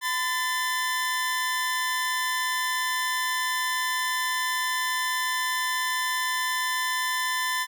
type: tone pair together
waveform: sawtooth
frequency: 1017.3 / 1766 Hz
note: C6 / A6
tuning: -49 / +6 cents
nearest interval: minor seventh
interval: 955 cents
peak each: -24 dBFS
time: 0.01-7.67 s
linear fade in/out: 50 ms
effects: none